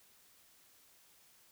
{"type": "silence", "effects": ["white hiss -65 dBFS RMS until 1.51 s"]}